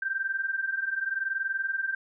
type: tone pair together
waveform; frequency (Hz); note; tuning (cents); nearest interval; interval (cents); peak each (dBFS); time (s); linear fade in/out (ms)
sine; 1555 / 1575.8; G6 / G6; -14 / +9; unison; 23; -32 / -29; 0.02-1.95; 5
effects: none